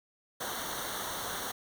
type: noise with comb filter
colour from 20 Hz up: pink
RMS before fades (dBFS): -37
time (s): 0.4-1.52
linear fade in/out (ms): 10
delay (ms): 0.4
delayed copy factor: -0.85
effects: none